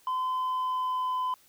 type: tone with pitch glide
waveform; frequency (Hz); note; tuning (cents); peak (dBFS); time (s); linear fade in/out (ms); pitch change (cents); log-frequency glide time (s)
sine; 1023 to 1013.6; C6 to B5; -39 to +45; -24; 0.07-1.34; 2; -16; 0.31-1.23
effects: tanh soft clip ceiling -26 dBFS + white hiss -61 dBFS RMS until 1.48 s